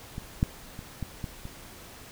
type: clicks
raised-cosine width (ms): 5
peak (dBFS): -22 / -10 / -26 / -20 / -20 / -25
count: 6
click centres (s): 0.181 / 0.429 / 0.791 / 1.027 / 1.242 / 1.454
effects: pink hiss -47 dBFS RMS until 2.11 s